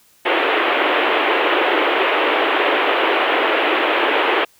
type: band-pass noise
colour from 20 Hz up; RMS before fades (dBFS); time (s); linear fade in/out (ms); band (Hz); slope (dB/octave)
pink; -17; 0.25-4.45; 10; 320 to 3200; 48
effects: white hiss -54 dBFS RMS until 4.59 s